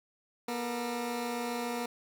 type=tone pair together; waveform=15% pulse; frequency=240.1 / 453.2 Hz; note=B3 / A#4; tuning=-49 / -49 cents; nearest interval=major seventh; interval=1100 cents; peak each=-27 / -35 dBFS; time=0.48-1.86 s; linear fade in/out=5 ms; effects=none